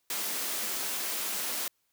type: high-pass noise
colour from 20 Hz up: white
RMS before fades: -33 dBFS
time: 0.1-1.68 s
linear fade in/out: 2 ms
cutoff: 180 Hz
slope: 48 dB/octave
effects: white hiss -75 dBFS RMS until 1.92 s